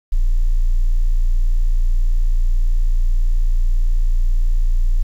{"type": "tone", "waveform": "sine", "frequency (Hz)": 29.14, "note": "A#0", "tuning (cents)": 0, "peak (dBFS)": -10, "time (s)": [0.12, 5.03], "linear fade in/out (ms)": 10, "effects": ["tanh soft clip ceiling -8 dBFS", "8-bit"]}